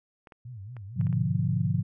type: clicks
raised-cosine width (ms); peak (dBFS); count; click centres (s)
0.5; -33; 6; 0.272 / 0.322 / 0.767 / 1.012 / 1.069 / 1.128
type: tone with vibrato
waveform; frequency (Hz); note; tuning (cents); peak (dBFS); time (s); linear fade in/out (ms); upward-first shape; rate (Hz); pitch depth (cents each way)
sine; 110; A2; 0; -38; 0.45-1.31; 5; sine; 4.4; 250
type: chord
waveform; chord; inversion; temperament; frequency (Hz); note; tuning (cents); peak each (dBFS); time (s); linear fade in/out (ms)
sine; G# diminished seventh; none; equal with one note detuned; 103.83 / 123.97 / 146.83 / 174.61; G#2 / B2 / D3 / F3; 0 / +7 / 0 / 0; -29; 0.96-1.83; 20
effects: none